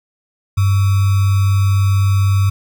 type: tone with sample-and-hold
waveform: sine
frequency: 98 Hz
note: G2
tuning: in tune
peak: -10 dBFS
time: 0.57-2.5 s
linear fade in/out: 10 ms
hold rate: 1225 Hz
effects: none